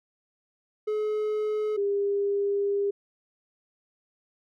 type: tone pair in turn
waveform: triangle / sine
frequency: 426.2 / 402.3 Hz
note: G#4 / G4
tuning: +45 / +45 cents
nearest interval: minor second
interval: 100 cents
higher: first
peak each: -23 dBFS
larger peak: neither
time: 0.87-1.77 / 1.77-2.91 s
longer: second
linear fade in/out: 10 ms
effects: none